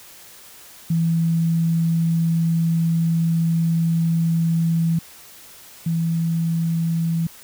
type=tone pair in turn; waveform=sine; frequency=165.4 / 165.4 Hz; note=E3 / E3; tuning=+6 / +6 cents; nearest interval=unison; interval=0 cents; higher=neither; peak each=-16 / -18 dBFS; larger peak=first; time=0.9-4.99 / 5.86-7.27 s; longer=first; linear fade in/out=5 ms; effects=white hiss -44 dBFS RMS until 7.43 s